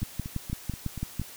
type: two click trains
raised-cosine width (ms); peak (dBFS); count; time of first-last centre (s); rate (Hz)
5; -23 / -17; 6 / 8; 0.02-1.216 / 0.03-1.197; 4.18 / 6
effects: white hiss -46 dBFS RMS until 1.36 s